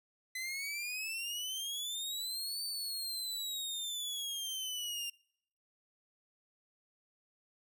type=exponential two-way sweep; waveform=sawtooth; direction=up then down; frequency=2017 to 4582 to 2783 Hz; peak=-34 dBFS; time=0.35-5.1 s; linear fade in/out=5 ms; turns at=2.63 s; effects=noise-tail reverb RT60 0.7 s tail -26 dB re dry